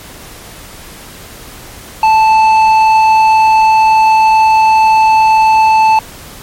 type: tone with tanh clipping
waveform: sine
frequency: 878 Hz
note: A5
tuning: 4 cents flat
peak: -6 dBFS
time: 2.03-5.99 s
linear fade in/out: 2 ms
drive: 9 dB
effects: pink hiss -32 dBFS RMS until 6.42 s + MP3 64 kbps